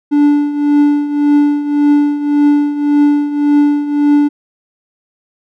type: tone with tremolo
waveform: triangle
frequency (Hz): 291.4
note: D4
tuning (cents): -13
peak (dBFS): -3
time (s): 0.11-4.29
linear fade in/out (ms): 20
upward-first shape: triangle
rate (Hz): 1.8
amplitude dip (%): 75
effects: none